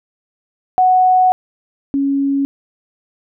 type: tone pair in turn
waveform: sine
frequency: 740 / 277.2 Hz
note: F#5 / C#4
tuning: 0 / 0 cents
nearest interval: octave + perfect fourth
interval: 1700 cents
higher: first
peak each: -8 / -13 dBFS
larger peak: first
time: 0.78-1.32 / 1.94-2.45 s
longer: first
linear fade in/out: 0 ms
effects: none